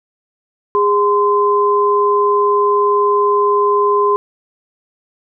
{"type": "tone pair together", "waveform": "sine", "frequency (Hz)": [409.8, 1031], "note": ["G#4", "C6"], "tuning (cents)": [-23, -26], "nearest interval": "octave + major third", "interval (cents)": 1597, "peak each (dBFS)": -13, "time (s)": [0.75, 4.16], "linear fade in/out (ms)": 0, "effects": []}